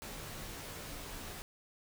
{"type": "noise with comb filter", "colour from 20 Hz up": "pink", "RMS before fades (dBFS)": -45, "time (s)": [0.02, 1.42], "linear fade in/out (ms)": 0, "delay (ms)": 16, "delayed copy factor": -0.65, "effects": []}